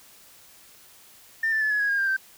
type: tone with pitch steps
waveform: sine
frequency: 1802 / 1764.9 / 1728.6 / 1693 / 1658.2 / 1624.1 / 1590.6 / 1557.9 Hz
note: A6 / A6 / A6 / G#6 / G#6 / G#6 / G6 / G6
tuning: +41 / +5 / -31 / +33 / -3 / -39 / +25 / -11 cents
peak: -20 dBFS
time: 1.43-2.166 s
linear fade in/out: 5 ms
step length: 92 ms
effects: tanh soft clip ceiling -17 dBFS + white hiss -52 dBFS RMS until 2.37 s